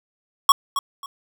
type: tone with echo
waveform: square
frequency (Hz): 1108.7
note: C#6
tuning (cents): 0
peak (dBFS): -9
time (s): 0.49-0.52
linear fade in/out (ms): 2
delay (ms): 270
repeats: 2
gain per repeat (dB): -12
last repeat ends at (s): 1.06
effects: none